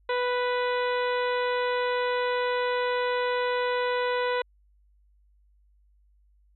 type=harmonic tone; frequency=493.9 Hz; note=B4; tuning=in tune; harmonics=1 / 2 / 3 / 4 / 5 / 6 / 7 / 8; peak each=-26 / -30 / -34 / -36 / -40 / -44 / -42 / -43 dBFS; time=0.09-4.42 s; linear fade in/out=5 ms; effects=added 50 Hz sine -59 dBFS peak until 6.55 s